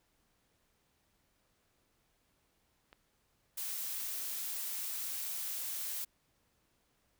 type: clicks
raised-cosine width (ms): 0.3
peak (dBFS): -38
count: 2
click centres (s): 2.929 / 4.332
type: noise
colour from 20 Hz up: blue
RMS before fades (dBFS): -39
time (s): 3.57-6.05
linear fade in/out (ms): 10
effects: pink hiss -75 dBFS RMS until 7.19 s